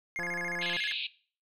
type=tone with vibrato; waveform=triangle; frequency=1895 Hz; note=A#6; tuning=28 cents sharp; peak=-31 dBFS; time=0.16-0.92 s; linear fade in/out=0 ms; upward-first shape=square; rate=14 Hz; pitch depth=200 cents each way
type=click train; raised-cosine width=1 ms; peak=-28 dBFS; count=101; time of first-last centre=0.19-0.765 s; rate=174 Hz
type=band-pass noise; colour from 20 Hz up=pink; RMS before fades=-35 dBFS; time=0.61-1.07 s; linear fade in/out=5 ms; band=2400 to 4100 Hz; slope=96 dB/octave
effects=noise-tail reverb RT60 0.4 s tail -18 dB re dry